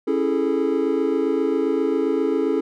triangle chord, A major seventh, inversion first, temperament just, 275 / 330 / 412.5 / 440 Hz, C#4 / E4 / G#4 / A4, -14 / +2 / -12 / 0 cents, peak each -22 dBFS, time 0.07-2.61 s, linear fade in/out 10 ms, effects none

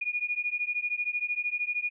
sine beating tone pair, 2439 / 2452 Hz, D#7 / D#7, -35 / -26 cents, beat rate 13 Hz, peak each -31 dBFS, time 0.01-1.9 s, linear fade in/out 10 ms, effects none

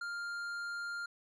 sine tone with tanh clipping, 1400 Hz, F6, 4 cents sharp, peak -39 dBFS, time 0.01-1.06 s, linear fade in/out 5 ms, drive 10 dB, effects none

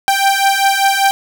sawtooth beating tone pair, 783 / 788.1 Hz, G5 / G5, -2 / +9 cents, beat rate 5.1 Hz, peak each -10 dBFS, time 0.08-1.11 s, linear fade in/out 0 ms, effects none

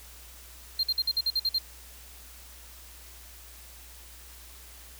triangle tone bursts, 4186 Hz, C8, in tune, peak -22 dBFS, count 9, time 0.79-1.585 s, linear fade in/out 5 ms, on 43 ms, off 51 ms, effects added 60 Hz sine -50 dBFS peak until 4.99 s + white hiss -50 dBFS RMS until 4.99 s

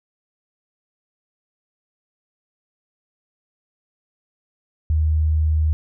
sine tone, 77.78 Hz, D#2, in tune, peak -15 dBFS, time 4.9-5.73 s, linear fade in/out 0 ms, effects none

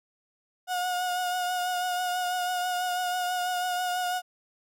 35% pulse tone with vibrato, 723 Hz, F#5, 40 cents flat, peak -25 dBFS, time 0.67-4.22 s, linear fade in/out 50 ms, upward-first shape triangle, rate 6.1 Hz, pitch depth 28 cents each way, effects none

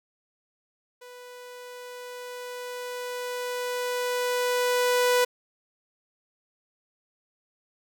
sawtooth tone with level ramp, 493.9 Hz, B4, in tune, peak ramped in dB -40 to -15 dBFS, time 1.01-5.25 s, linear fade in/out 10 ms, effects none

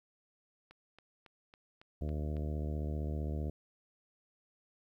click train, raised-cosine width 0.3 ms, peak -39 dBFS, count 7, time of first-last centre 0.71-2.367 s, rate 3.62 Hz
harmonic tone, 75.4 Hz, D2, 46 cents sharp, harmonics 1 / 2 / 3 / 4 / 5 / 6 / 7 / 8 / 9, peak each -35 / -41 / -45 / -47 / -49 / -51 / -52 / -53 / -54 dBFS, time 2.01-3.5 s, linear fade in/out 5 ms
effects 12-bit

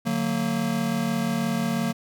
square chord, D augmented, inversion none, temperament just, 146.83 / 183.54 / 229.4 Hz, D3 / F#3 / A#3, 0 / -14 / -28 cents, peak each -32 / -29 / -26 dBFS, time 0.05-1.93 s, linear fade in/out 20 ms, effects none

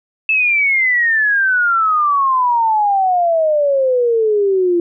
sine exponential sweep, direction down, 2638 to 340.9 Hz, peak -11 dBFS, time 0.29-4.8 s, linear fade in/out 2 ms, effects none

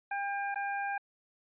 25% pulse tone with dropouts, 801 Hz, G5, 37 cents sharp, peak -28 dBFS, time 0.11-0.98 s, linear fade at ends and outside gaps 5 ms, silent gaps 0.545-0.557 s, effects resampled to 8000 Hz

